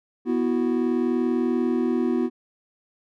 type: chord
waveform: triangle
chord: B suspended fourth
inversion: none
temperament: equal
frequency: 246.9 / 329.6 / 370 Hz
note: B3 / E4 / F#4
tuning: 0 / 0 / 0 cents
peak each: -21 / -24 / -24 dBFS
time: 0.25-2.3 s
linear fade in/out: 50 ms
effects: none